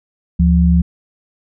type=tone pair together; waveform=sine; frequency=73.39 / 174 Hz; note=D2 / F3; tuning=-1 / -6 cents; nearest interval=octave + minor third; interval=1495 cents; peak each=-11 dBFS; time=0.39-0.82 s; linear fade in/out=10 ms; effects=none